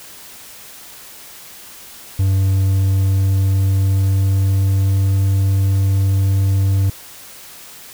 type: tone with pitch glide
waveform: triangle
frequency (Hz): 96.2 to 97.21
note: G2 to G2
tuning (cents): -32 to -14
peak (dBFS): -10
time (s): 2.19-6.9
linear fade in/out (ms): 5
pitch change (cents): +18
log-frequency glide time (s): 2.44-5.15
effects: white hiss -38 dBFS RMS until 7.93 s